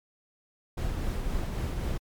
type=noise with tremolo; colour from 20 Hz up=brown; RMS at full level=-29 dBFS; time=0.77-1.98 s; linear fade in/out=10 ms; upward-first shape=triangle; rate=3.8 Hz; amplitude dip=30%; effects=MP3 96 kbps